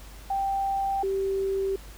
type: tone pair in turn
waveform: sine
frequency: 784 / 388.4 Hz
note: G5 / G4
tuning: 0 / -16 cents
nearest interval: octave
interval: 1216 cents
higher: first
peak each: -24 dBFS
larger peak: neither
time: 0.3-1.03 / 1.03-1.76 s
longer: neither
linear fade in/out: 5 ms
effects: added 50 Hz sine -43 dBFS peak until 1.97 s + pink hiss -49 dBFS RMS until 1.97 s